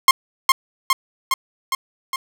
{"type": "tone with echo", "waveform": "sawtooth", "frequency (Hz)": 1064, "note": "C6", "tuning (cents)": 29, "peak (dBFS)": -3, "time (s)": [0.08, 0.11], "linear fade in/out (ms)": 2, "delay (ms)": 410, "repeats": 5, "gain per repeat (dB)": -3, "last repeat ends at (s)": 2.16, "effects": []}